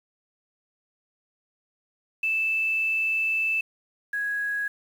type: tone pair in turn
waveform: sine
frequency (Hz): 2637 / 1661.2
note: E7 / G#6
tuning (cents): 0 / 0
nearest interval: minor sixth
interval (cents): 800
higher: first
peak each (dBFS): -22 / -25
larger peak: first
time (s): 2.23-3.61 / 4.13-4.68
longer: first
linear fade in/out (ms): 5
effects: 8-bit